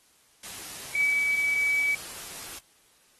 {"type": "tone in noise", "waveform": "sine", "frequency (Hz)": 2286, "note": "D7", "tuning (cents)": -47, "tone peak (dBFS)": -22, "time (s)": [0.95, 1.95], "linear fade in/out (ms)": 5, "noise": "white", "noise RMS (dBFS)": -40, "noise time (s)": [0.43, 2.59], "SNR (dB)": 15, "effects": ["white hiss -62 dBFS RMS until 3.19 s", "AAC 32 kbps"]}